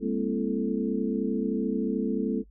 sine tone cluster, 201.8 / 231.3 / 264.9 / 334.8 / 437.4 Hz, G#3 / A#3 / C4 / E4 / A4, -49 / -13 / +22 / +27 / -10 cents, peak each -31 / -30 / -31 / -33 / -32 dBFS, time 0-2.44 s, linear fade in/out 50 ms, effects noise-tail reverb RT60 0.1 s tail -21 dB re dry + added 50 Hz sine -51 dBFS peak until 2.5 s

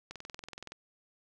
click train, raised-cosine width 0.2 ms, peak -26 dBFS, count 14, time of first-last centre 0.11-0.72 s, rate 21.3 Hz, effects none

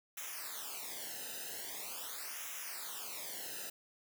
white noise with flanger, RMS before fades -44 dBFS, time 0.17-3.7 s, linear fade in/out 5 ms, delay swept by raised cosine 0.22 to 0.9 ms, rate 0.43 Hz, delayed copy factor -1, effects none

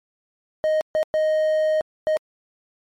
triangle tone bursts at uneven times, 622.3 Hz, D#5, in tune, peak -15 dBFS, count 4, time 0.64-0.81 / 0.95-1.03 / 1.14-1.81 / 2.07-2.17 s, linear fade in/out 0 ms, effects MP3 64 kbps

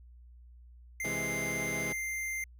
square tone, 2093 Hz, C7, in tune, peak -34 dBFS, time 1-2.44 s, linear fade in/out 2 ms
15% pulse chord, C augmented, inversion none, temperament equal, 130.81 / 164.81 / 207.7 Hz, C3 / E3 / G#3, 0 / 0 / 0 cents, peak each -34 dBFS, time 1.04-1.93 s, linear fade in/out 10 ms
effects added 60 Hz sine -51 dBFS peak until 2.59 s

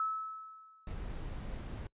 sine tone with exponential decay, 1300 Hz, E6, 24 cents flat, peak -29 dBFS, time 0-1.06 s, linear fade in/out 2 ms, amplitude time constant 230 ms
brown noise, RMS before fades -41 dBFS, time 0.87-1.87 s, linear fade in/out 2 ms
effects noise-tail reverb RT60 0.1 s tail -22 dB re dry + resampled to 8000 Hz

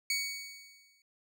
20% pulse tone with exponential decay, 2240 Hz, C#7, 18 cents sharp, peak -23 dBFS, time 0.1-1.02 s, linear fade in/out 2 ms, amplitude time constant 200 ms, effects none

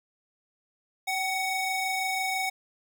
40% pulse ring-modulated tone, 1500 Hz, F#6, 23 cents sharp, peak -23 dBFS, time 1.07-2.5 s, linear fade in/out 10 ms, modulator 737 Hz, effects none

